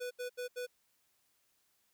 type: tone bursts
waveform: square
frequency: 494 Hz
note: B4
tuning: in tune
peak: -38 dBFS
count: 4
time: 0-0.668 s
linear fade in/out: 20 ms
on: 110 ms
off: 76 ms
effects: white hiss -75 dBFS RMS until 1.93 s